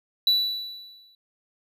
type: tone with exponential decay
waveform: triangle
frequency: 3951 Hz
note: B7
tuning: in tune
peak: -14 dBFS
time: 0.27-1.15 s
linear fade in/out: 2 ms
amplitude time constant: 190 ms
effects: none